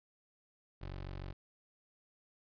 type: tone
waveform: 20% pulse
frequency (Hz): 46.67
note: F#1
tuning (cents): +16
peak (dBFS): -37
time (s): 0.81-1.33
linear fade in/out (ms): 10
effects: resampled to 11025 Hz